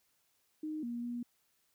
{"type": "tone with pitch steps", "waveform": "sine", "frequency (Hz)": [308.8, 237.8, 240.4], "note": ["D#4", "A#3", "B3"], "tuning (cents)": [-13, 35, -46], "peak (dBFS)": -36, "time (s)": [0.63, 1.23], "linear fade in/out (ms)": 5, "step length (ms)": 200, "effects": ["white hiss -75 dBFS RMS until 1.74 s"]}